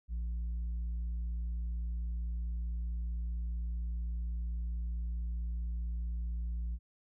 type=tone with tanh clipping; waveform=sine; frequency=57.8 Hz; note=A#1; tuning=14 cents flat; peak=-34 dBFS; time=0.08-6.79 s; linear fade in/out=50 ms; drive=3 dB; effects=none